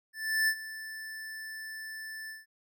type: tone with ADSR envelope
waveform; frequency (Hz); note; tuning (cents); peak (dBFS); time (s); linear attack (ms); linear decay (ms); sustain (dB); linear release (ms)
square; 1760; A6; 0; -24; 0.13-2.46; 350; 65; -16; 170
effects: none